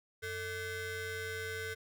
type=ring-modulated tone; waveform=30% pulse; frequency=538 Hz; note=C5; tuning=48 cents sharp; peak=-32 dBFS; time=0.22-1.75 s; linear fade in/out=20 ms; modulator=983 Hz; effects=none